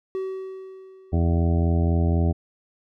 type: tone with exponential decay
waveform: triangle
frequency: 380 Hz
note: F#4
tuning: 46 cents sharp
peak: -22 dBFS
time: 0.15-1.76 s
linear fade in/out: 0 ms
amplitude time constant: 350 ms
type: harmonic tone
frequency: 84 Hz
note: E2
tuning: 33 cents sharp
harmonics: 1 / 2 / 3 / 4 / 5 / 7 / 8 / 9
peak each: -19 / -25 / -29 / -31 / -33 / -36 / -37 / -38 dBFS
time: 1.12-2.33 s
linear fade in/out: 20 ms
effects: none